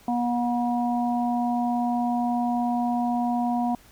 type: harmonic tone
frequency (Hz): 241.1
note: B3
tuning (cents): -41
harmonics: 1 / 3 / 4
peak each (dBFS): -24 / -26 / -33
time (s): 0.08-3.75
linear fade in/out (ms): 2
effects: pink hiss -54 dBFS RMS until 3.91 s